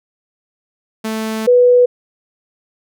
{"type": "tone pair in turn", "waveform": ["sawtooth", "sine"], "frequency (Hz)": [220, 492.3], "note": ["A3", "B4"], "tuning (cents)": [0, -6], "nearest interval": "octave + major second", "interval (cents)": 1394, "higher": "second", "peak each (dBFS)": [-15, -6], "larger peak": "second", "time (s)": [[1.04, 1.47], [1.47, 1.86]], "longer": "first", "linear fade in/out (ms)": 10, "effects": []}